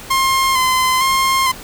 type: tone with vibrato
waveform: sawtooth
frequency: 1046.5 Hz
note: C6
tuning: in tune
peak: -9 dBFS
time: 0.1-1.52 s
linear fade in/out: 10 ms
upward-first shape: square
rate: 1.1 Hz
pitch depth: 27 cents each way
effects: pink hiss -34 dBFS RMS until 1.63 s